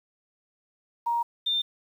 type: tone pair in turn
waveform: sine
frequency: 940 / 3603 Hz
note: A#5 / A7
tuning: +14 / +40 cents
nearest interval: octave + major seventh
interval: 2326 cents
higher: second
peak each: -23 dBFS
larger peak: neither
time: 1.06-1.23 / 1.46-1.62 s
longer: first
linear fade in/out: 10 ms
effects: 9-bit